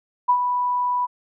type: tone with ADSR envelope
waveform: sine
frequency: 986 Hz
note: B5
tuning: 3 cents flat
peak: -12 dBFS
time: 0.28-1.07 s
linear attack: 16 ms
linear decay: 76 ms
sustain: -7 dB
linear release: 26 ms
effects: none